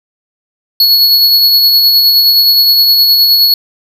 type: tone with tremolo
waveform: square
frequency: 4367 Hz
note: C#8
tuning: 27 cents flat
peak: -4 dBFS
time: 0.8-3.54 s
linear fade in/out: 2 ms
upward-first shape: sine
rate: 9.6 Hz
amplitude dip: 30%
effects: none